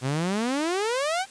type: exponential sweep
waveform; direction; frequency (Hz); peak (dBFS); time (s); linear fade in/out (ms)
sawtooth; up; 123.47 to 802; -20; 0.01-1.26; 50
effects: white hiss -48 dBFS RMS until 1.3 s + resampled to 22050 Hz